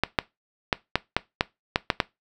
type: clicks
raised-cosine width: 0.3 ms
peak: -3 dBFS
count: 9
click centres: 0.036 / 0.188 / 0.728 / 0.956 / 1.166 / 1.409 / 1.759 / 1.902 / 2.002 s
effects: noise-tail reverb RT60 0.2 s tail -20 dB re dry